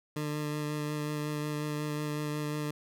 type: tone with vibrato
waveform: 20% pulse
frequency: 149.8 Hz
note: D3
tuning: 35 cents sharp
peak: -27 dBFS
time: 0.16-2.71 s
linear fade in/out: 5 ms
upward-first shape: sine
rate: 5.5 Hz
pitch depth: 13 cents each way
effects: none